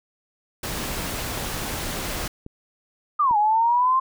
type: noise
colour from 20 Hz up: pink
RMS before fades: -29 dBFS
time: 0.63-2.28 s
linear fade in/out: 5 ms
type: clicks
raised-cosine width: 3 ms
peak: -25 dBFS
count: 2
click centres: 2.464 / 3.311 s
type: linear two-way sweep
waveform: sine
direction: down then up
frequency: 1244.5 to 822 to 1061 Hz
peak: -16 dBFS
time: 3.19-4 s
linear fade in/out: 10 ms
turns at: 3.37 s
effects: none